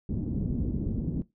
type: low-pass noise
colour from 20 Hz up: white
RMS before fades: -30 dBFS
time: 0.09-1.22 s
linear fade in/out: 2 ms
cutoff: 260 Hz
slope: 24 dB/octave
effects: noise-tail reverb RT60 0.2 s tail -20 dB re dry